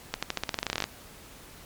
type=accelerating click train; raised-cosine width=0.2 ms; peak=-10 dBFS; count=17; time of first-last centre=0.14-0.841 s; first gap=86 ms; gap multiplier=0.9; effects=pink hiss -49 dBFS RMS until 1.65 s + MP3 96 kbps